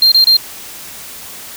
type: tone bursts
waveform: triangle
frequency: 4186 Hz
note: C8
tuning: in tune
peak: -4 dBFS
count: 3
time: 0.02-0.368 s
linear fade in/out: 2 ms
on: 98 ms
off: 27 ms
effects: white hiss -31 dBFS RMS until 1.56 s